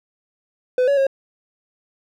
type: tone with pitch steps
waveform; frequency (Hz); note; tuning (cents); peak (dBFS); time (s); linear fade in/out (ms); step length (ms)
triangle; 504 / 563 / 542; B4 / C#5 / C#5; +35 / +27 / -39; -12; 0.78-1.068; 2; 96
effects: none